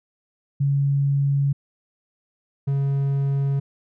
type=tone pair in turn; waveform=sine / triangle; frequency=140 / 138.63 Hz; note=C#3 / C#3; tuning=+18 / 0 cents; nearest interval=unison; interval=18 cents; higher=first; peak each=-17 dBFS; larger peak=neither; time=0.6-1.53 / 2.67-3.6 s; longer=neither; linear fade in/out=10 ms; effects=none